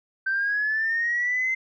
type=linear sweep; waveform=sine; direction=up; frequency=1547 to 2078 Hz; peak=-21 dBFS; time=0.26-1.55 s; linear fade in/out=10 ms; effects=tanh soft clip ceiling -17 dBFS